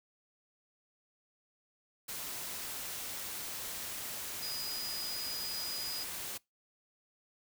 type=tone in noise; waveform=sine; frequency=4940 Hz; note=D#8; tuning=13 cents flat; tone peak=-38 dBFS; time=4.42-6.04 s; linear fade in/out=10 ms; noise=white; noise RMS=-41 dBFS; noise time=2.08-6.38 s; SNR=0 dB; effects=noise-tail reverb RT60 0.2 s tail -24 dB re dry